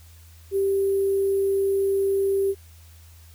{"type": "tone with sample-and-hold", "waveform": "sine", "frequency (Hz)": 392, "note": "G4", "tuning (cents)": 0, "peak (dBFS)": -19, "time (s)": [0.51, 2.55], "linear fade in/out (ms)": 50, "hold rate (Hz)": 11025, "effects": ["added 82 Hz sine -46 dBFS peak until 3.34 s", "white hiss -55 dBFS RMS until 3.34 s"]}